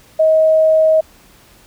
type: tone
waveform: sine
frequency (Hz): 633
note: D#5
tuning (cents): +30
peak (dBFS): -8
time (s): 0.19-1.01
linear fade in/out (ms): 10
effects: pink hiss -47 dBFS RMS until 1.66 s